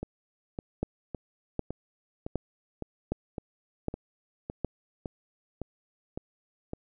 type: two click trains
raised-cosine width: 2 ms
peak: -21 / -15 dBFS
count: 13 / 6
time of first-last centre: 0.03-6.734 / 0.83-4.647 s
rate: 1.79 / 1.31 Hz
effects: none